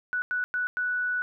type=tone bursts at uneven times; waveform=sine; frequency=1479 Hz; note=F#6; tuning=1 cent flat; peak=-25 dBFS; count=4; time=0.13-0.22 / 0.31-0.44 / 0.54-0.67 / 0.77-1.22 s; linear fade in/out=0 ms; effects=none